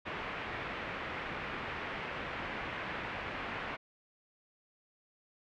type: low-pass noise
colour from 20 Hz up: white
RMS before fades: -40 dBFS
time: 0.05-3.77 s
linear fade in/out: 20 ms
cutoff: 2400 Hz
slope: 24 dB/octave
effects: none